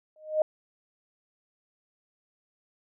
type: tone with exponential growth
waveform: sine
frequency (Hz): 619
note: D#5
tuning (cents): -9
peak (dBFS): -17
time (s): 0.16-0.42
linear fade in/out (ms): 2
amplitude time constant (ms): 55
effects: none